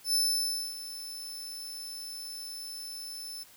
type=tone with ADSR envelope; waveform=sawtooth; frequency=5274 Hz; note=E8; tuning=in tune; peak=-21 dBFS; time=0.04-3.44 s; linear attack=100 ms; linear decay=600 ms; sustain=-15 dB; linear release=14 ms; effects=white hiss -56 dBFS RMS until 3.56 s